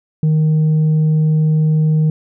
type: tone with tanh clipping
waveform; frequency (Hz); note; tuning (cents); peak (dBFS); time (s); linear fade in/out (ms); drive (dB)
sine; 155.56; D#3; 0; -11; 0.23-2.1; 2; 2
effects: none